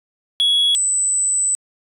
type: tone pair in turn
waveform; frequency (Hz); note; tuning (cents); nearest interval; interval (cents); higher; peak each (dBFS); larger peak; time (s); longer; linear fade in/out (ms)
sine; 3352 / 8005; G#7 / B8; +15 / +22; octave + minor third; 1507; second; -10 / -14; first; 0.4-0.75 / 0.75-1.55; second; 0
effects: tanh soft clip ceiling -12 dBFS